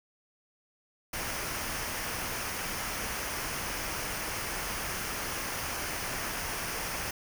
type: noise with comb filter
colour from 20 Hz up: pink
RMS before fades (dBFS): -35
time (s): 1.13-7.11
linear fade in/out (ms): 5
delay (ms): 0.26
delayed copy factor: -0.5
effects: none